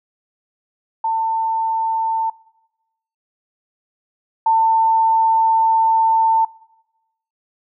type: tone pair in turn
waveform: sine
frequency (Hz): 896 / 896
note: A5 / A5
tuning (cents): +31 / +31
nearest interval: unison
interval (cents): 0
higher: neither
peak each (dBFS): -16 / -11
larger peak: second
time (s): 1.04-2.3 / 4.46-6.45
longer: second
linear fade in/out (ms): 5
effects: noise-tail reverb RT60 0.9 s tail -22 dB re dry